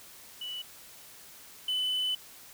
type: tone pair in turn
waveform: sine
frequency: 2960 / 3010 Hz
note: F#7 / F#7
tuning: 0 / +29 cents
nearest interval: unison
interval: 29 cents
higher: second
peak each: -35 / -25 dBFS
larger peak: second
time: 0.41-0.62 / 1.68-2.15 s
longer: second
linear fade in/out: 5 ms
effects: tanh soft clip ceiling -26 dBFS + white hiss -51 dBFS RMS until 2.53 s